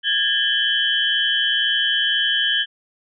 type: tone cluster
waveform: sine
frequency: 1642 / 1764 / 3065 / 3309 Hz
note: G#6 / A6 / G7 / G#7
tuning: -20 / +4 / -40 / -7 cents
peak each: -23 / -27 / -19 / -24 dBFS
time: 0.03-2.66 s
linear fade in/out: 50 ms
effects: none